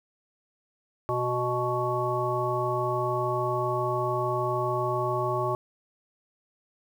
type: harmonic tone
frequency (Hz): 123.47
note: B2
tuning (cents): 0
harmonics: 1 / 3 / 5 / 7 / 9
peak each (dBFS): -32 / -30 / -31 / -33 / -30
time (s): 1.09-5.55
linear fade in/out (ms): 0
effects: 9-bit